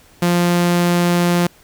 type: tone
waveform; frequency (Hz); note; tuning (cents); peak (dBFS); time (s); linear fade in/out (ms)
sawtooth; 174.61; F3; 0; -9; 0.22-1.47; 5
effects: pink hiss -49 dBFS RMS until 1.63 s